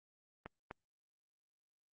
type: clicks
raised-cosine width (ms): 0.5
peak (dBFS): -29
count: 2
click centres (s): 0.46 / 0.711
effects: Opus 32 kbps